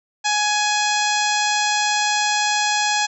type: harmonic tone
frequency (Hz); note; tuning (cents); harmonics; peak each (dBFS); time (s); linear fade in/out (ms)
837; G#5; +13; 1 / 2 / 3 / 4 / 5 / 6 / 7 / 8 / 9; -21 / -24 / -26 / -27 / -28 / -29 / -29 / -30 / -31; 0.24-3.07; 20
effects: none